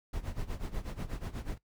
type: noise with tremolo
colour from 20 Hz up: brown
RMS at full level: -34 dBFS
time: 0.13-1.58 s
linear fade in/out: 5 ms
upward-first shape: sine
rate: 8.2 Hz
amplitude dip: 85%
effects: noise-tail reverb RT60 0.1 s tail -18 dB re dry